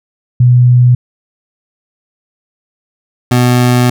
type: tone pair in turn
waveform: sine / 25% pulse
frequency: 123.6 / 123.6 Hz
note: B2 / B2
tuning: +2 / +2 cents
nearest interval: unison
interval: 0 cents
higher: neither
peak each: -3 dBFS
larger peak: neither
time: 0.4-0.95 / 3.31-3.9 s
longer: second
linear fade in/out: 5 ms
effects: none